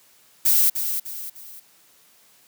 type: noise with echo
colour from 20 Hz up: violet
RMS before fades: -17 dBFS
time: 0.45-0.7 s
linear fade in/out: 10 ms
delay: 300 ms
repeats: 3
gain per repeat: -8 dB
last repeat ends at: 1.6 s
effects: white hiss -56 dBFS RMS until 2.47 s + high-pass 100 Hz 12 dB/octave